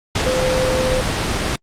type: tone in noise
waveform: sine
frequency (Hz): 514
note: C5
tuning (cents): -31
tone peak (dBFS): -17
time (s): 0.26-1.01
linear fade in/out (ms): 5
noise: pink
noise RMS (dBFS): -19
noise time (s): 0.15-1.56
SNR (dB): -1
effects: low-pass 7000 Hz 12 dB/octave + Opus 48 kbps

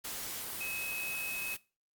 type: tone in noise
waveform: sine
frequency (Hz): 2562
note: E7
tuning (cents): -50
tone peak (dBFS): -37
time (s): 0.6-1.55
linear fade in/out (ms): 10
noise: white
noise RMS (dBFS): -40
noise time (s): 0.04-1.57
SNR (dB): 0
effects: noise-tail reverb RT60 0.3 s tail -20 dB re dry + Opus 48 kbps

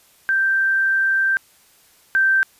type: tone pair in turn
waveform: sine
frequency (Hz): 1568 / 1561.9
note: G6 / G6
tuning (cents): 0 / -7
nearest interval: unison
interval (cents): 7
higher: first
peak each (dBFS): -15 / -13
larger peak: second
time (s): 0.29-1.37 / 2.15-2.43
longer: first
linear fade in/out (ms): 0
effects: white hiss -54 dBFS RMS until 2.59 s + resampled to 32000 Hz

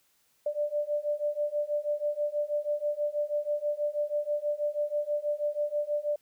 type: beating tone pair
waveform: sine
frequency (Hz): 587.3 / 593.5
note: D5 / D5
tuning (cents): 0 / +18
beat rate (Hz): 6.2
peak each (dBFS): -31 / -30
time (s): 0.46-6.16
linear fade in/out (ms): 5
effects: white hiss -69 dBFS RMS until 6.21 s

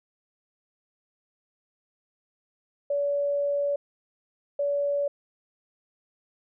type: tone bursts at uneven times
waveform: sine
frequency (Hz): 571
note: D5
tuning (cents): -49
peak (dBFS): -23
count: 2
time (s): 2.9-3.76 / 4.59-5.08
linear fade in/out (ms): 5
effects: none

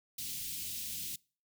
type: band-stop noise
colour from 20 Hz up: white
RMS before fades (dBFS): -40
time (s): 0.18-1.16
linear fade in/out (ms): 5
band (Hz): 270 to 2700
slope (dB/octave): 24
effects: noise-tail reverb RT60 0.4 s tail -25 dB re dry

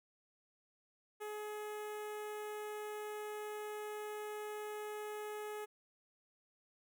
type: tone with notch filter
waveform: sawtooth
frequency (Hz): 422.2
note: G#4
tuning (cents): +29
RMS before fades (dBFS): -44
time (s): 1.2-5.66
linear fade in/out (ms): 20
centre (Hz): 4600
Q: 0.92
effects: none

